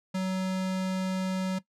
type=tone; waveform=square; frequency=187.5 Hz; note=F#3; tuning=23 cents sharp; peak=-28 dBFS; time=0.14-1.59 s; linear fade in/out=10 ms; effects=noise-tail reverb RT60 0.1 s tail -17 dB re dry + low-pass 9000 Hz 12 dB/octave